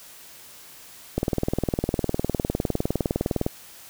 click train, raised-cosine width 2 ms, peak -9 dBFS, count 46, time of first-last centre 1.18-3.464 s, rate 19.7 Hz, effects white hiss -46 dBFS RMS until 3.89 s

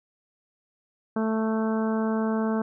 harmonic tone, 220.6 Hz, A3, 5 cents sharp, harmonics 1 / 2 / 3 / 4 / 5 / 6 / 7, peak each -24 / -30 / -34 / -36 / -38 / -40 / -41 dBFS, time 1.16-2.62 s, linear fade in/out 5 ms, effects none

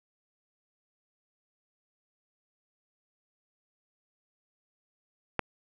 click, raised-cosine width 0.5 ms, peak -11 dBFS, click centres 5.393 s, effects none

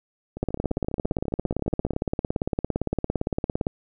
two click trains, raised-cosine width 2 ms, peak -21 / -10 dBFS, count 24 / 58, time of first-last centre 0.37-1.935 / 0.43-3.669 s, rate 14.7 / 17.6 Hz, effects none

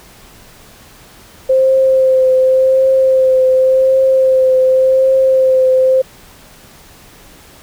sine tone with vibrato, 523.3 Hz, C5, in tune, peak -7 dBFS, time 1.49-6.02 s, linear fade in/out 10 ms, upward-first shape triangle, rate 0.89 Hz, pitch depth 21 cents each way, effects pink hiss -41 dBFS RMS until 7.62 s

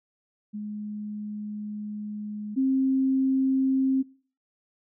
sine tone pair in turn, 209.7 / 265.4 Hz, G#3 / C4, +17 / +25 cents, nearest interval major third, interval 408 cents, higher second, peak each -31 / -20 dBFS, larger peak second, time 0.53-2.56 / 2.56-4.03 s, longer first, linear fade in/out 20 ms, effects noise-tail reverb RT60 0.4 s tail -20 dB re dry

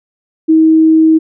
sine tone, 318.7 Hz, D#4, 42 cents sharp, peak -4 dBFS, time 0.48-1.19 s, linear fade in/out 20 ms, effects none

